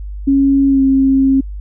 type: tone with pitch glide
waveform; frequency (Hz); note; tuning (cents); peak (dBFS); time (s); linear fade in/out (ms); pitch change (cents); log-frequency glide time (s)
sine; 274.8 to 268.5; C#4 to C4; -15 to +45; -8; 0.27-1.41; 10; -40; 0.68-0.82
effects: added 50 Hz sine -23 dBFS peak until 1.6 s